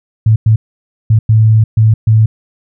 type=tone bursts at uneven times; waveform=sine; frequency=110 Hz; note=A2; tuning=in tune; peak=-4 dBFS; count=6; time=0.26-0.36 / 0.46-0.56 / 1.1-1.19 / 1.29-1.64 / 1.77-1.94 / 2.07-2.26 s; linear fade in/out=5 ms; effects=none